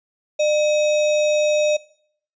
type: tone with sample-and-hold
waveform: sine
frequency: 602 Hz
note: D5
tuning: 43 cents sharp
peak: -15 dBFS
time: 0.39-1.77 s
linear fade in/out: 10 ms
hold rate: 3150 Hz
effects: noise-tail reverb RT60 0.6 s tail -20 dB re dry + resampled to 16000 Hz